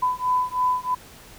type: beating tone pair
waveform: sine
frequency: 1001 / 1004.1 Hz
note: B5 / B5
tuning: +23 / +28 cents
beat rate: 3.1 Hz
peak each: -23 dBFS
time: 0.02-0.95 s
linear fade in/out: 10 ms
effects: pink hiss -46 dBFS RMS until 1.38 s